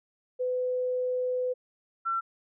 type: tone pair in turn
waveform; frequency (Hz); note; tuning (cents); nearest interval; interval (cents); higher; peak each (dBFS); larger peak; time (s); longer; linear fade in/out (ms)
sine; 503 / 1349.1; B4 / E6; +32 / +40; octave + perfect fourth; 1708; second; -26; neither; 0.39-1.54 / 2.05-2.21; first; 20
effects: none